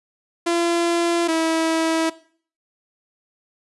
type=tone pair in turn; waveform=sawtooth; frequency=341 / 324.6 Hz; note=F4 / E4; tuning=-41 / -27 cents; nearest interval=minor second; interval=86 cents; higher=first; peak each=-14 dBFS; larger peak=neither; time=0.46-1.28 / 1.28-2.1 s; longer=neither; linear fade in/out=10 ms; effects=noise-tail reverb RT60 0.5 s tail -19 dB re dry + resampled to 24000 Hz